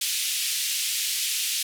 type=band-pass noise; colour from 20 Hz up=pink; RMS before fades=-27 dBFS; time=0.01-1.63 s; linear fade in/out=5 ms; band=2700 to 14000 Hz; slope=24 dB/octave; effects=none